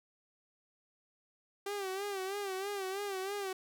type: tone with vibrato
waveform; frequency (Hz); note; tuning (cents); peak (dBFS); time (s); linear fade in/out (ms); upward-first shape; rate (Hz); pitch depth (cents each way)
sawtooth; 392; G4; 0; -32; 1.66-3.53; 5; sine; 3.1; 80
effects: none